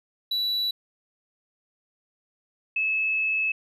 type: tone pair in turn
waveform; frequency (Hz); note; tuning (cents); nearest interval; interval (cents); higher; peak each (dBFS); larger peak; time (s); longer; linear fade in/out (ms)
triangle / sine; 3940 / 2598; B7 / E7; -5 / -26; perfect fifth; 721; first; -22; neither; 0.31-0.71 / 2.76-3.52; second; 5
effects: resampled to 32000 Hz